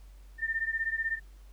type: beating tone pair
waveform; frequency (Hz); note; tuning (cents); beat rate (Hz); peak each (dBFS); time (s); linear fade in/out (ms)
sine; 1800 / 1816; A6 / A#6; +39 / -46; 16; -31 / -33; 0.38-1.2; 50
effects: added 48 Hz sine -48 dBFS peak until 1.52 s + pink hiss -65 dBFS RMS until 1.52 s

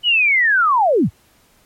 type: linear sweep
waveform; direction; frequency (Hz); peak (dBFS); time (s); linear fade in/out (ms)
sine; down; 3005 to 63; -11; 0.03-1.1; 50
effects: pink hiss -55 dBFS RMS until 1.65 s + MP3 64 kbps

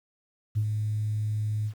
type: tone with ADSR envelope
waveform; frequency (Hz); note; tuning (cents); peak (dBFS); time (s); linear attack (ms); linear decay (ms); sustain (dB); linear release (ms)
sine; 106.8; G#2; +49; -20; 0.55-1.74; 24; 70; -5; 80
effects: tanh soft clip ceiling -18 dBFS + 9-bit

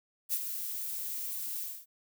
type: noise with ADSR envelope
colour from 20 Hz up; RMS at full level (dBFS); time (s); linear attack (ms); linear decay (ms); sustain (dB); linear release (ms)
violet; -29; 0.29-1.86; 43; 51; -8; 240
effects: none

